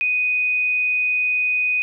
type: tone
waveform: sine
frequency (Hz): 2491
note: D#7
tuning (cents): +1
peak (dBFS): -17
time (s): 0.01-1.82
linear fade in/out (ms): 0
effects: none